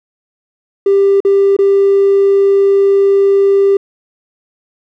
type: tone with dropouts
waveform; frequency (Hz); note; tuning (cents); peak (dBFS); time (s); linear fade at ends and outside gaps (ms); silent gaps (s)
triangle; 395.4; G4; +15; -3; 0.86-3.77; 5; 1.204-1.249 / 1.566-1.588
effects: tanh soft clip ceiling -3 dBFS